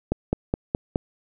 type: click train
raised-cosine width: 2 ms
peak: -8 dBFS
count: 5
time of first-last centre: 0.12-0.959 s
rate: 4.77 Hz
effects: none